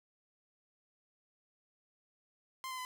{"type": "tone with pitch steps", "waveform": "sawtooth", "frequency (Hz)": [1046.5, 1028.5, 1010.9], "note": ["C6", "C6", "B5"], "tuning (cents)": [0, -30, 40], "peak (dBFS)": -36, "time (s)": [2.64, 2.85], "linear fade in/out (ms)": 0, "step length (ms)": 70, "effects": []}